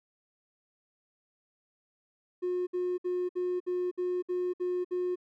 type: tone bursts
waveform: triangle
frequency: 360 Hz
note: F#4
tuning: 47 cents flat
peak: -25 dBFS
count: 9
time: 2.42-5.158 s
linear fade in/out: 20 ms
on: 250 ms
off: 61 ms
effects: tanh soft clip ceiling -24 dBFS